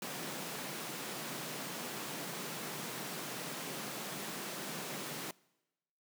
pink high-pass noise, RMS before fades -42 dBFS, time 0.02-5.31 s, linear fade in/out 2 ms, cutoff 140 Hz, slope 48 dB/octave, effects noise-tail reverb RT60 1.0 s tail -24 dB re dry

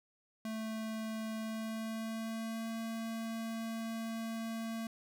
square tone with pitch glide, 220.4 to 225.9 Hz, A3 to A3, +3 to +46 cents, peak -38 dBFS, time 0.45-4.87 s, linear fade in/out 2 ms, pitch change +43 cents, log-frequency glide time 1.38-2.7 s, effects none

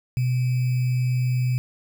sine tone with sample-and-hold, 125.8 Hz, B2, 32 cents sharp, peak -19 dBFS, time 0.17-1.58 s, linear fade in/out 0 ms, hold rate 2450 Hz, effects none

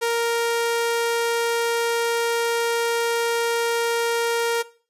sawtooth tone, 466.2 Hz, A#4, in tune, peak -16 dBFS, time 0.01-4.63 s, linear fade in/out 20 ms, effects noise-tail reverb RT60 0.4 s tail -18 dB re dry + resampled to 32000 Hz

